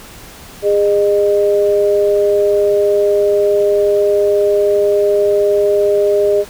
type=tone pair together; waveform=sine; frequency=408.2 / 610 Hz; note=G#4 / D#5; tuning=-30 / -34 cents; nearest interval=perfect fifth; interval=696 cents; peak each=-11 / -14 dBFS; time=0.62-6.45 s; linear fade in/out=50 ms; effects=pink hiss -36 dBFS RMS until 6.49 s

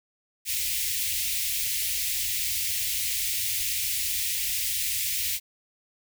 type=band-stop noise; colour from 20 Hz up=white; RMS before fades=-28 dBFS; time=0.45-5.4 s; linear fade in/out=50 ms; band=110 to 2000 Hz; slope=48 dB/octave; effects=none

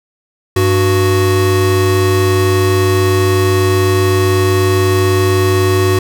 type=tone pair together; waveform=square; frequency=98.13 / 370.5 Hz; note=G2 / F#4; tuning=+2 / +2 cents; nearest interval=octave + major seventh; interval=2300 cents; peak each=-13 dBFS; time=0.56-5.99 s; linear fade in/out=5 ms; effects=none

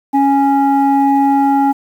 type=tone pair together; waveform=sine; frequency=277 / 830 Hz; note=C#4 / G#5; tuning=-1 / -1 cents; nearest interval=octave + perfect fifth; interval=1900 cents; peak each=-10 dBFS; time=0.13-1.73 s; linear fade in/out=20 ms; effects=tanh soft clip ceiling -5 dBFS + 7-bit

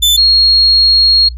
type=tone pair in turn; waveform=40% pulse / sine; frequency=3520 / 4285 Hz; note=A7 / C8; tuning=0 / +40 cents; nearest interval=minor third; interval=340 cents; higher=second; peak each=-5 dBFS; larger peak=neither; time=0.02-0.17 / 0.17-1.29 s; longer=second; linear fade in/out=10 ms; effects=noise-tail reverb RT60 0.1 s tail -20 dB re dry + added 60 Hz sine -22 dBFS peak until 1.37 s

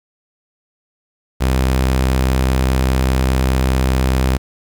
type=tone; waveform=sawtooth; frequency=64.9 Hz; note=C2; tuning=13 cents flat; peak=-9 dBFS; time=1.4-4.38 s; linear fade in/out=20 ms; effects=7-bit

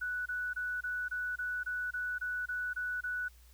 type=tone bursts; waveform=sine; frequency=1480 Hz; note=F#6; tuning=in tune; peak=-33 dBFS; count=12; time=0.01-3.285 s; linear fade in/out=10 ms; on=250 ms; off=25 ms; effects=added 60 Hz sine -56 dBFS peak until 3.53 s + white hiss -65 dBFS RMS until 3.53 s

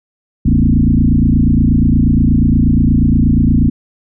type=tone with frequency modulation; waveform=sine; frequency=150.6 Hz; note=D3; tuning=44 cents sharp; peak=-7 dBFS; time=0.45-3.7 s; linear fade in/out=10 ms; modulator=28.4 Hz; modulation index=4.2; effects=none

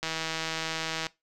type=click train; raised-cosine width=0.2 ms; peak=-14 dBFS; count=168; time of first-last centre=0.03-1.067 s; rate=161 Hz; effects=noise-tail reverb RT60 0.2 s tail -20 dB re dry

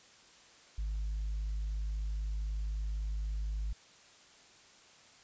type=tone with tanh clipping; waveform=triangle; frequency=51.9 Hz; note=G#1; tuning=in tune; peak=-33 dBFS; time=0.78-3.73 s; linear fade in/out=5 ms; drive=6 dB; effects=white hiss -59 dBFS RMS until 5.23 s + resampled to 16000 Hz

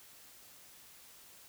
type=silence; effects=white hiss -57 dBFS RMS until 1.48 s

